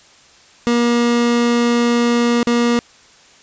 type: tone with dropouts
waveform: 30% pulse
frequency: 237.9 Hz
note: A#3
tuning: 35 cents sharp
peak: -10 dBFS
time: 0.67-2.79 s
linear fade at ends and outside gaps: 0 ms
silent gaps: 2.43-2.471 s
effects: white hiss -47 dBFS RMS until 3.42 s + resampled to 16000 Hz